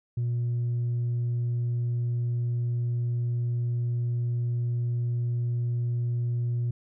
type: tone with tanh clipping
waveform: triangle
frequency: 120 Hz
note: B2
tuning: 49 cents flat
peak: -25 dBFS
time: 0.17-6.71 s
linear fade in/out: 5 ms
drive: 6 dB
effects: none